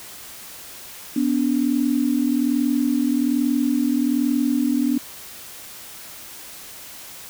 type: tone pair together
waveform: sine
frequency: 246.9 / 288.1 Hz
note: B3 / D4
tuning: 0 / -33 cents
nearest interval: minor third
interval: 267 cents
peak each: -20 dBFS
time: 1.16-4.98 s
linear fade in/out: 5 ms
effects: white hiss -39 dBFS RMS until 7.29 s